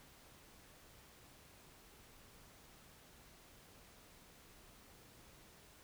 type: silence
effects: pink hiss -62 dBFS RMS until 5.83 s